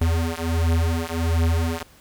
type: beating tone pair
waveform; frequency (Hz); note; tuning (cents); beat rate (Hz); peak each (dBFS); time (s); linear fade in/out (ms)
square; 82 / 83.4; E2 / E2; -9 / +21; 1.4; -23 / -23; 0.01-1.83; 5
effects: pink hiss -52 dBFS RMS until 2 s